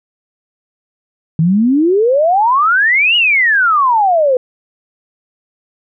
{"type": "exponential two-way sweep", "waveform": "sine", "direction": "up then down", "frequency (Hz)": [154.2, 2943, 492], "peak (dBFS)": -8, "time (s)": [1.39, 4.37], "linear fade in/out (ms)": 2, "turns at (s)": 3.16, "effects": []}